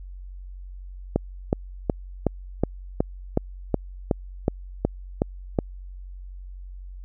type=click train; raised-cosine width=2 ms; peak=-6 dBFS; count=13; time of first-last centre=1.16-5.588 s; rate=2.71 Hz; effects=added 46 Hz sine -36 dBFS peak until 7.04 s